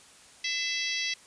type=harmonic tone with a mistuned harmonic; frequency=659.3 Hz; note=E5; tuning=in tune; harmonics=3 / 4 / 5 / 6 / 7 / 8 / 9; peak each=-34 / -35 / -36 / -37 / -37 / -38 / -39 dBFS; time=0.44-1.14 s; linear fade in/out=5 ms; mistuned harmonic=3; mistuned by=+37 cents; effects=white hiss -54 dBFS RMS until 1.26 s + resampled to 22050 Hz